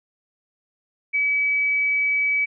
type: tone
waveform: sine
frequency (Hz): 2285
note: D7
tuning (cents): -48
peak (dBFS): -18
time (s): 1.13-2.46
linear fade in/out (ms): 20
effects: none